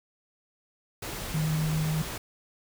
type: tone in noise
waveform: sine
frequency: 155.9 Hz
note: D#3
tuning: 4 cents sharp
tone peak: -25 dBFS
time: 1.34-2.02 s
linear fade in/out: 5 ms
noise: pink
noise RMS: -36 dBFS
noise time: 1.02-2.18 s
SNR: +8 dB
effects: none